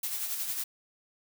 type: noise with tremolo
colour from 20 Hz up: blue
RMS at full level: -32 dBFS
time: 0.03-0.64 s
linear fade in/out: 5 ms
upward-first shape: sine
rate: 11 Hz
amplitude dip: 45%
effects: none